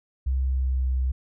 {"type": "tone with pitch glide", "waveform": "sine", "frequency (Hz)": [65.5, 64.41], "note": ["C2", "C2"], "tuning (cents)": [2, -27], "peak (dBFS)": -21, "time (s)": [0.26, 1.12], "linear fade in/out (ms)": 10, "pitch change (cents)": -29, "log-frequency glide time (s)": [0.46, 0.85], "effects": []}